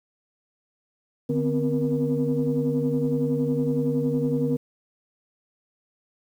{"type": "tone cluster", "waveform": "sine", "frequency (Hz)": [148.3, 249.7, 260.5, 472.4], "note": ["D3", "B3", "C4", "A#4"], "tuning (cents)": [17, 19, -7, 23], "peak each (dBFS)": -26, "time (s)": [1.29, 4.57], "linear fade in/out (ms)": 10, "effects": ["tanh soft clip ceiling -13 dBFS", "9-bit"]}